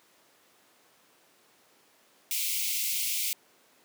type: high-pass noise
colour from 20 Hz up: white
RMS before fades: -30 dBFS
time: 2.31-3.33 s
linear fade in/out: 0 ms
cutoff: 2100 Hz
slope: 96 dB/octave
effects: pink hiss -62 dBFS RMS until 3.84 s + high-pass 300 Hz 12 dB/octave